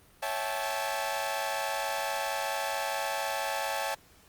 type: chord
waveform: sawtooth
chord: A dominant seventh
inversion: first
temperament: equal with one note detuned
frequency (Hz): 554.4 / 659.3 / 784 / 868.4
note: C#5 / E5 / G5 / A5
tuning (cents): 0 / 0 / 0 / -23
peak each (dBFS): -33 / -33 / -33 / -30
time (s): 0.22-3.95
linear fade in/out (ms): 10
effects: pink hiss -59 dBFS RMS until 4.28 s + Opus 32 kbps